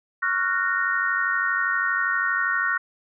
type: chord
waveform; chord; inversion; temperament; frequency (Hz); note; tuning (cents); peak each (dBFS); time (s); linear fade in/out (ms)
sine; Gb major seventh; second; just; 1110 / 1387.5 / 1480 / 1850; Db6 / F6 / Gb6 / Bb6; +2 / -12 / 0 / -14; -29 / -27 / -25 / -25; 0.22-2.78; 10
effects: none

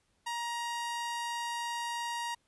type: tone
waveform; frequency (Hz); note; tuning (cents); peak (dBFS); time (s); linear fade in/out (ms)
sawtooth; 943; A#5; +20; -30; 0.26-2.35; 10
effects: pink hiss -74 dBFS RMS until 2.47 s + resampled to 24000 Hz

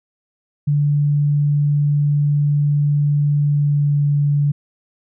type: tone with pitch glide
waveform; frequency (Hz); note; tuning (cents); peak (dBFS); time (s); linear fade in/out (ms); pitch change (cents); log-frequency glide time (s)
sine; 145.8 to 144.63; D3 to D3; -12 to -26; -13; 0.67-4.52; 10; -14; 3.41-4.03
effects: none

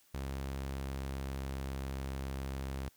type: tone with pitch glide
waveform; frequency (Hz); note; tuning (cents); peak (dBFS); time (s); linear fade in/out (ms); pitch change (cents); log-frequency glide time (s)
sawtooth; 67.7 to 67.19; C#2 to C2; -40 to +47; -33; 0.14-2.89; 5; -13; 0.49-1.82
effects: white hiss -67 dBFS RMS until 2.96 s

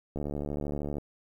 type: click train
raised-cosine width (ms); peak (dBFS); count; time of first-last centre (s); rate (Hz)
2; -21; 61; 0.16-0.983; 72.9
effects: 10-bit

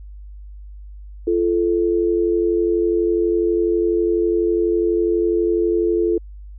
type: tone pair together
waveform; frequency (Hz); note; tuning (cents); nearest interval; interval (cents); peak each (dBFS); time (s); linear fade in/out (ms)
sine; 343.7 / 435.8; F4 / A4; -28 / -17; major third; 411; -17 / -19; 1.27-6.18; 5
effects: added 50 Hz sine -34 dBFS peak until 6.58 s

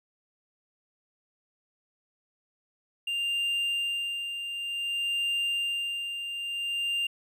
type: tone with tremolo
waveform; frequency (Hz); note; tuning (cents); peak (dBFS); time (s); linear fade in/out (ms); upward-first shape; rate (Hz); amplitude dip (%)
triangle; 2794; F7; 0; -24; 3.07-7.07; 5; sine; 0.55; 55
effects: none

